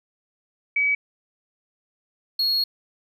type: tone pair in turn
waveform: sine / triangle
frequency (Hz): 2278 / 4311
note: C#7 / C#8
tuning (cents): +47 / -49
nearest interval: major seventh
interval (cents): 1104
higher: second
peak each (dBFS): -18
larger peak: neither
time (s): 0.76-0.95 / 2.39-2.64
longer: second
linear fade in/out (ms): 5
effects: none